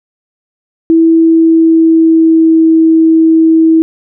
sine tone with pitch glide, 327.5 to 323.2 Hz, E4 to E4, -11 to -34 cents, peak -3 dBFS, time 0.9-3.82 s, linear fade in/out 0 ms, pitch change -23 cents, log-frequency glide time 1.07-2.66 s, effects none

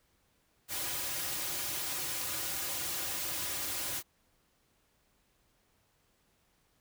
white noise with comb filter, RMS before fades -36 dBFS, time 0.68-4.03 s, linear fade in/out 50 ms, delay 4.5 ms, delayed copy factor -0.85, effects pink hiss -72 dBFS RMS until 6.8 s

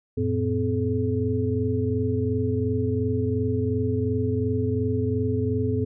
sine tone cluster, 92.8 / 115.6 / 255.4 / 428.3 Hz, F#2 / A#2 / C4 / A4, +6 / -14 / -42 / -47 cents, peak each -27 dBFS, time 0.17-5.85 s, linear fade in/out 10 ms, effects none

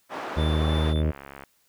white band-pass noise, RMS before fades -34 dBFS, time 0.09-0.95 s, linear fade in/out 50 ms, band 300 to 1100 Hz, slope 12 dB/octave
harmonic tone, 77.78 Hz, D#2, in tune, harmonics 1 / 2 / 3 / 4 / 5 / 6 / 7 / 8, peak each -22 / -28 / -32 / -34 / -36 / -38 / -39 / -40 dBFS, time 0.36-1.12 s, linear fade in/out 20 ms
triangle tone with tremolo, 3520 Hz, A7, in tune, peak -32 dBFS, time 0.36-1.03 s, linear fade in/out 50 ms, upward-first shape triangle, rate 3.1 Hz, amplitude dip 40%
click train, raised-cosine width 0.5 ms, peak -25 dBFS, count 34, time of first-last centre 0.96-1.437 s, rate 69.2 Hz
effects white hiss -66 dBFS RMS until 1.68 s

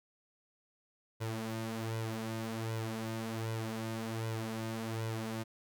sawtooth tone with flanger, 112.1 Hz, A2, 33 cents sharp, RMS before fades -38 dBFS, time 1.2-5.44 s, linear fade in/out 20 ms, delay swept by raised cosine 2 to 5.7 ms, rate 1.3 Hz, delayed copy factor +0.65, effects none

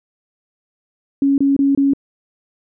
sine tone bursts, 277.2 Hz, C#4, in tune, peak -11 dBFS, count 4, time 1.22-1.935 s, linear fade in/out 2 ms, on 160 ms, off 25 ms, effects none

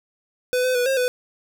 square tone with pitch steps, 500 / 509 / 490.9 / 535 / 498.4 Hz, B4 / C5 / B4 / C5 / B4, +21 / -48 / -10 / +38 / +16 cents, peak -19 dBFS, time 0.53-1.08 s, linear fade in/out 0 ms, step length 110 ms, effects none

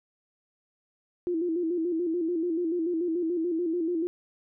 sine tone with vibrato, 338.3 Hz, E4, 45 cents sharp, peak -25 dBFS, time 1.27-4.07 s, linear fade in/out 0 ms, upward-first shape square, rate 6.9 Hz, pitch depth 76 cents each way, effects none

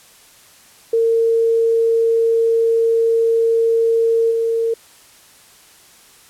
sine tone with level steps, 456.7 Hz, A#4, 36 cents flat, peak -12 / -15 dBFS, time 0.93-4.74 s, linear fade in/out 5 ms, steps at 4.3 s, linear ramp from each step 20 ms, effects white hiss -47 dBFS RMS until 6.29 s + low-pass 12000 Hz 12 dB/octave

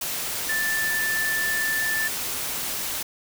sine tone in noise, 1763 Hz, A6, 3 cents sharp, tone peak -23 dBFS, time 0.49-2.08 s, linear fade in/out 5 ms, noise white, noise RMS -29 dBFS, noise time 0.01-3.03 s, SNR +3 dB, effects none

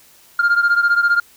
sine beating tone pair, 1400 / 1415 Hz, F6 / F6, +4 / +22 cents, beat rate 15 Hz, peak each -12 / -15 dBFS, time 0.39-1.2 s, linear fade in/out 5 ms, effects tanh soft clip ceiling -9 dBFS + white hiss -49 dBFS RMS until 1.36 s

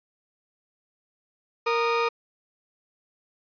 30% pulse tone pair together, 466.2 / 1231 Hz, A#4 / D#6, 0 / -19 cents, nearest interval octave + perfect fourth, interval 1681 cents, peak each -21 / -23 dBFS, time 1.66-2.09 s, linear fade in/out 10 ms, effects resampled to 11025 Hz

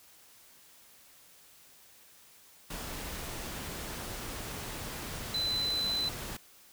sine tone in noise, 4022 Hz, B7, 31 cents sharp, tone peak -29 dBFS, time 5.34-6.09 s, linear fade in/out 5 ms, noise pink, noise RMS -40 dBFS, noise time 2.7-6.37 s, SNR +8 dB, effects white hiss -58 dBFS RMS until 6.72 s

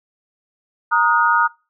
sine chord, D# minor, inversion second, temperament equal with one note detuned, 932.3 / 1244.5 / 1442 Hz, A#5 / D#6 / F#6, 0 / 0 / -45 cents, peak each -17 dBFS, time 0.91-1.48 s, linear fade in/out 20 ms, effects noise-tail reverb RT60 0.3 s tail -24 dB re dry

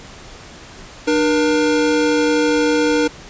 square tone pair together, 300.4 / 476.8 Hz, D4 / A#4, +39 / +39 cents, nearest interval minor sixth, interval 800 cents, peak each -17 dBFS, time 1.07-3.08 s, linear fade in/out 10 ms, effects pink hiss -38 dBFS RMS until 3.29 s + resampled to 16000 Hz

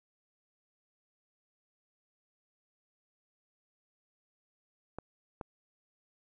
clicks, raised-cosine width 1 ms, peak -25 dBFS, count 2, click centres 4.986 / 5.412 s, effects none

